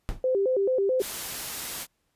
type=noise with exponential decay; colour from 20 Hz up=brown; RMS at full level=-24 dBFS; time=0.09-0.25 s; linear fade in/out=0 ms; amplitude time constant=34 ms
type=tone with vibrato; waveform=sine; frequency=450.4 Hz; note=A4; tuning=40 cents sharp; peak=-21 dBFS; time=0.24-1.02 s; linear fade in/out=2 ms; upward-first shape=square; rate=4.6 Hz; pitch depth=230 cents each way
type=noise; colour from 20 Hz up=white; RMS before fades=-34 dBFS; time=0.99-1.87 s; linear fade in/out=50 ms
effects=pink hiss -74 dBFS RMS until 2.15 s + resampled to 32000 Hz